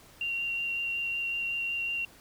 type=tone with vibrato; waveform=sine; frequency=2762 Hz; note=F7; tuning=20 cents flat; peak=-29 dBFS; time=0.21-2.05 s; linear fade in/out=2 ms; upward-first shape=sine; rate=5.4 Hz; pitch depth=11 cents each way; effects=pink hiss -55 dBFS RMS until 2.2 s